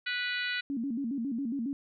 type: harmonic tone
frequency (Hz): 491.9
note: B4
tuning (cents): -7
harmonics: 3 / 4 / 5 / 6 / 7 / 8 / 9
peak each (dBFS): -34 / -36 / -38 / -40 / -46 / -39 / -46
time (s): 0.06-0.61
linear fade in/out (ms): 10
type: tone with vibrato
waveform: sine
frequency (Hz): 253.5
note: B3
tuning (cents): +45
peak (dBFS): -30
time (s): 0.7-1.73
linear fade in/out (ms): 0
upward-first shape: square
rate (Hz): 7.3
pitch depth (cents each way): 170
effects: none